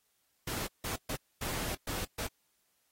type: noise bursts at uneven times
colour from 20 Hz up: pink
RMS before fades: -37 dBFS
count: 6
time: 0.47-0.67 / 0.84-0.96 / 1.09-1.16 / 1.41-1.75 / 1.87-2.05 / 2.18-2.27 s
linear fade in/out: 5 ms
effects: white hiss -75 dBFS RMS until 2.91 s + AAC 48 kbps